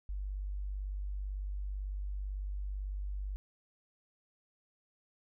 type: tone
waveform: sine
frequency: 49 Hz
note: G1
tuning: in tune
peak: -35 dBFS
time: 0.09-3.36 s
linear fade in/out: 0 ms
effects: none